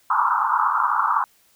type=band-pass noise; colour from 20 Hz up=pink; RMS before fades=-20 dBFS; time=0.1-1.24 s; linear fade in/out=2 ms; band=860 to 1400 Hz; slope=96 dB/octave; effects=white hiss -59 dBFS RMS until 1.55 s